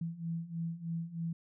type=beating tone pair; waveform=sine; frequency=164.6 / 167.8 Hz; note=E3 / E3; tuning=-2 / +31 cents; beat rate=3.2 Hz; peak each=-40 / -37 dBFS; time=0.01-1.33 s; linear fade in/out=5 ms; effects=none